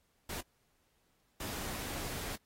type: noise bursts at uneven times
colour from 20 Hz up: pink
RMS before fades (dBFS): -41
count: 2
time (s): 0.29-0.41 / 1.4-2.36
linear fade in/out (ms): 5
effects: pink hiss -75 dBFS RMS until 2.45 s + AAC 48 kbps